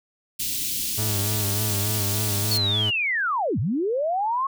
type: band-stop noise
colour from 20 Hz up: white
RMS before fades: -27 dBFS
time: 0.39-2.58 s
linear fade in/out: 10 ms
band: 310 to 2800 Hz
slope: 24 dB/octave
type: tone with vibrato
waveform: 40% pulse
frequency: 103.83 Hz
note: G#2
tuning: in tune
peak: -24 dBFS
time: 0.97-2.91 s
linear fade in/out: 20 ms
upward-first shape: sine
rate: 3.4 Hz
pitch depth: 66 cents each way
type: linear two-way sweep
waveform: sine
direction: down then up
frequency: 4462 to 89 to 1105 Hz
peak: -21 dBFS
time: 2.51-4.47 s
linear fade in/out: 5 ms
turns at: 3.59 s
effects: none